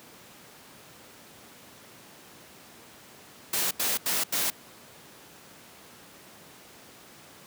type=noise bursts; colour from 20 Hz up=white; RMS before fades=-27 dBFS; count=4; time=3.53-4.502 s; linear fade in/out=5 ms; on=180 ms; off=84 ms; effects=pink hiss -50 dBFS RMS until 7.46 s + high-pass 150 Hz 12 dB/octave